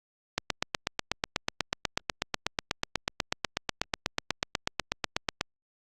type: click train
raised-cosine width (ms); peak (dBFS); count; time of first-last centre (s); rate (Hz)
0.2; -8; 42; 0.38-5.411; 8.15
effects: Opus 48 kbps